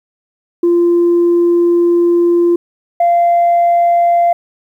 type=tone pair in turn; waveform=sine; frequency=345.4 / 690.8 Hz; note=F4 / F5; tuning=-19 / -19 cents; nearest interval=octave; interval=1200 cents; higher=second; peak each=-6 dBFS; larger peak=neither; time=0.63-2.56 / 3-4.33 s; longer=first; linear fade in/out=5 ms; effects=tanh soft clip ceiling -5 dBFS + 8-bit